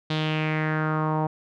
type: tone with low-pass filter sweep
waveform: sawtooth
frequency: 155.56 Hz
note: D#3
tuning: in tune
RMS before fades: -25 dBFS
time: 0.1-1.27 s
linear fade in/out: 5 ms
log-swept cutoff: 3800 to 850 Hz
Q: 3.6
effects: none